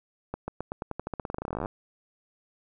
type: accelerating click train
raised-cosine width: 1 ms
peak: -18 dBFS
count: 28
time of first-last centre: 0.34-1.659 s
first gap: 140 ms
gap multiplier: 0.9
effects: none